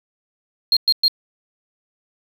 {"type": "tone bursts", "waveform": "sine", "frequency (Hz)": 4226, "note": "C8", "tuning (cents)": 16, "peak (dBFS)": -10, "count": 3, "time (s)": [0.72, 1.081], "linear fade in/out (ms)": 2, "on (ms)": 47, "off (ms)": 110, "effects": ["tanh soft clip ceiling -9 dBFS", "7-bit"]}